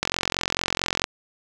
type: click train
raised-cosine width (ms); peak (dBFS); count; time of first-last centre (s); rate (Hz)
0.2; -4; 46; 0.03-1.041; 44.5
effects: 7-bit